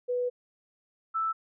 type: tone pair in turn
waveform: sine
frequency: 493 / 1320 Hz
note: B4 / E6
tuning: -3 / +2 cents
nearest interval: octave + perfect fourth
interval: 1705 cents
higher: second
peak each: -26 dBFS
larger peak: neither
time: 0.08-0.3 / 1.14-1.33 s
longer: first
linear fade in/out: 20 ms
effects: none